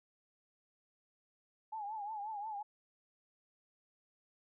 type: tone with vibrato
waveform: sine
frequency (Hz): 845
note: G#5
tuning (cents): +30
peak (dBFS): -39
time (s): 1.72-2.63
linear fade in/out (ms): 10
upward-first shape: triangle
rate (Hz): 5.6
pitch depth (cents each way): 110
effects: none